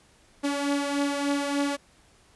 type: beating tone pair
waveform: sawtooth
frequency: 283.1 / 286.5 Hz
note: C#4 / D4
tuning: +37 / -43 cents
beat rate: 3.4 Hz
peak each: -22 / -27 dBFS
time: 0.43-1.77 s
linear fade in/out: 20 ms
effects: pink hiss -59 dBFS RMS until 2.35 s + resampled to 24000 Hz